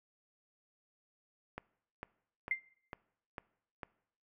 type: click train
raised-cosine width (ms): 0.5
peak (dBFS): -26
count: 6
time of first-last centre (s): 1.58-3.832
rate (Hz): 2.22
type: tone with exponential decay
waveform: sine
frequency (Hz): 2093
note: C7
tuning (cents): 0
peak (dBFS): -26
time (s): 2.51-2.63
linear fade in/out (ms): 2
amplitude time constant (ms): 25
effects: noise-tail reverb RT60 0.7 s tail -22 dB re dry